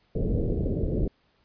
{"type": "low-pass noise", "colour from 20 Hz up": "pink", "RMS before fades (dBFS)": -26, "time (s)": [0.15, 1.08], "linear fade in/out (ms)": 5, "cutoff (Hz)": 540, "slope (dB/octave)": 48, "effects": ["pink hiss -67 dBFS RMS until 1.44 s", "resampled to 11025 Hz"]}